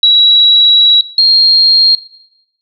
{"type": "tone pair in turn", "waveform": "sine", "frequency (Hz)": [3892, 4227], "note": ["B7", "C8"], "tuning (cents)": [-26, 17], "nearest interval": "minor second", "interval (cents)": 143, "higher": "second", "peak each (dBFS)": -3, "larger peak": "neither", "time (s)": [[0.03, 1.01], [1.18, 1.95]], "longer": "first", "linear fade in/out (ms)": 2, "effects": ["noise-tail reverb RT60 0.8 s tail -17 dB re dry"]}